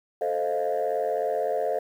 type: chord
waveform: sine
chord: F dominant seventh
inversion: first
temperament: equal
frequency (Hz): 440 / 523.3 / 622.3 / 698.5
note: A4 / C5 / Eb5 / F5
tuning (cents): 0 / 0 / 0 / 0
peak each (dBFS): -28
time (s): 0.21-1.79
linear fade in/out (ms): 5
effects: tanh soft clip ceiling -18 dBFS + 9-bit